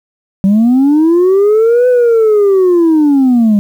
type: linear two-way sweep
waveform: sine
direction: up then down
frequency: 188.3 to 504 to 200.1 Hz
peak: -3 dBFS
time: 0.44-3.59 s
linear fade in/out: 0 ms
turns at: 1.88 s
effects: tanh soft clip ceiling -4 dBFS + 7-bit